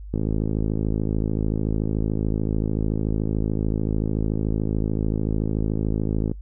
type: click train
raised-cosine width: 3 ms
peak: -11 dBFS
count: 332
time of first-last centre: 0.14-6.315 s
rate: 53.6 Hz
effects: noise-tail reverb RT60 0.1 s tail -23 dB re dry + added 50 Hz sine -34 dBFS peak until 6.41 s